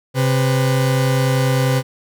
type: tone pair together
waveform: 40% pulse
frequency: 132.78 / 501 Hz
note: C3 / B4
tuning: +26 / +25 cents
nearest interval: octave + major seventh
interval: 2299 cents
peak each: -14 / -21 dBFS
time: 0.14-1.83 s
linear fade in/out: 50 ms
effects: none